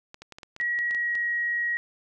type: clicks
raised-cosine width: 0.2 ms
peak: -25 dBFS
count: 11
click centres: 0.144 / 0.22 / 0.323 / 0.385 / 0.432 / 0.564 / 0.612 / 0.789 / 0.91 / 0.948 / 1.153 s
type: tone with pitch glide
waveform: sine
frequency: 1913 to 1898.7 Hz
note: A#6 to A#6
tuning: +44 to +31 cents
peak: -24 dBFS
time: 0.6-1.77 s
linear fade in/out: 0 ms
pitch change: -13 cents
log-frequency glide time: 0.78-1.21 s
effects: none